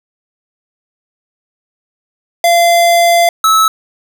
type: tone pair in turn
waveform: square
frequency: 687 / 1300.3 Hz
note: F5 / E6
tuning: -29 / -24 cents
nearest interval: major seventh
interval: 1105 cents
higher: second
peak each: -7 dBFS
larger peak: neither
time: 2.44-3.29 / 3.44-3.68 s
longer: first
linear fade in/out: 2 ms
effects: none